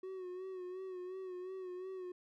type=tone with vibrato; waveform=triangle; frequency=370 Hz; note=F#4; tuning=in tune; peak=-40 dBFS; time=0.03-2.12 s; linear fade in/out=5 ms; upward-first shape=sine; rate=2.8 Hz; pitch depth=49 cents each way; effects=none